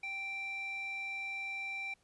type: tone with band-pass filter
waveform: square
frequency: 784 Hz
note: G5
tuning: in tune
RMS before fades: -40 dBFS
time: 0.03-1.94 s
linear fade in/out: 5 ms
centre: 2400 Hz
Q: 4.3
effects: pink hiss -72 dBFS RMS until 2.03 s + resampled to 24000 Hz